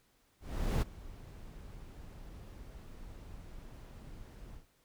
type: noise with ADSR envelope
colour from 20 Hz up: brown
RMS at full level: -28 dBFS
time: 0.4-4.66 s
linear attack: 420 ms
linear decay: 16 ms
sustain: -21 dB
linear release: 120 ms
effects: pink hiss -71 dBFS RMS until 4.84 s